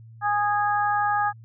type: harmonic tone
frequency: 413 Hz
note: G#4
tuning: 10 cents flat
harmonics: 2 / 3 / 4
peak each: -22 / -26 / -28 dBFS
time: 0.21-1.33 s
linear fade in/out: 50 ms
effects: added 113 Hz sine -43 dBFS peak until 1.44 s